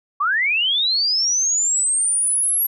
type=linear sweep; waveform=sine; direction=up; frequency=1093 to 11570 Hz; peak=-16 dBFS; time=0.2-2.67 s; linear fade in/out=10 ms; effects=none